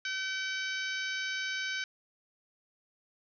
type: harmonic tone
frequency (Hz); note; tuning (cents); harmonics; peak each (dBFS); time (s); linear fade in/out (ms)
765; G5; -42; 2 / 3 / 4 / 5 / 6 / 7 / 8; -35 / -39 / -41 / -43 / -45 / -46 / -47; 0.05-1.84; 2
effects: none